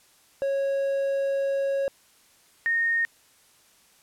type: tone pair in turn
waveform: triangle / sine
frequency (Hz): 550 / 1845.3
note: C#5 / A#6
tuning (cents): -14 / -18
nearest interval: octave + major sixth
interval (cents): 2096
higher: second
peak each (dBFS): -21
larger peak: neither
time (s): 0.42-1.88 / 2.66-3.05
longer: first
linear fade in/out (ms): 0
effects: white hiss -59 dBFS RMS until 4.02 s + low-pass 12000 Hz 12 dB/octave